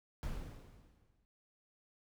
brown noise with exponential decay, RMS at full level -38 dBFS, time 0.23-1.25 s, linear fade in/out 0 ms, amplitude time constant 220 ms, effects none

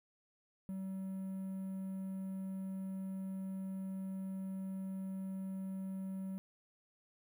triangle tone with quantisation, 190.9 Hz, G3, 46 cents flat, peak -37 dBFS, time 0.69-6.38 s, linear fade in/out 0 ms, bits 11, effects none

